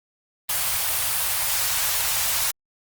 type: band-stop noise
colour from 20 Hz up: white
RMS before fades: -23 dBFS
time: 0.49-2.51 s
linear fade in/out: 5 ms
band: 130 to 600 Hz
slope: 24 dB/octave
effects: Opus 24 kbps